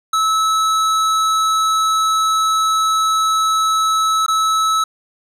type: tone with dropouts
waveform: square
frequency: 1300 Hz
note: E6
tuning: 24 cents flat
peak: -14 dBFS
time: 0.13-4.84 s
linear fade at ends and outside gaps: 5 ms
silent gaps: 4.264-4.281 s
effects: low-pass 10000 Hz 12 dB/octave + 9-bit